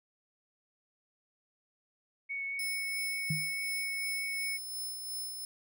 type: tone with vibrato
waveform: sine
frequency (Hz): 2217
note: C#7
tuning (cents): 0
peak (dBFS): -34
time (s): 2.29-4.58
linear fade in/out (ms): 20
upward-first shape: triangle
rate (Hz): 4.7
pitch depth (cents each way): 11
type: tone with tremolo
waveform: 10% pulse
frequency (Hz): 5240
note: E8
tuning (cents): -11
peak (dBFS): -30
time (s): 2.59-5.45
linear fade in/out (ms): 2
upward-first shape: sine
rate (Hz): 2.8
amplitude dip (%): 40
type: tone with exponential decay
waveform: sine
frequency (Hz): 155.56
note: D#3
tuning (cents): 0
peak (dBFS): -27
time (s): 3.3-3.53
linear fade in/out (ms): 5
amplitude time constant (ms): 50
effects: none